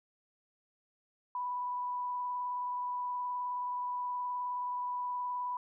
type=tone with vibrato; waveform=sine; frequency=987.8 Hz; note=B5; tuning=in tune; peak=-33 dBFS; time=1.35-5.57 s; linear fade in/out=2 ms; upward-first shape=triangle; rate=19 Hz; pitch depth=15 cents each way; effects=none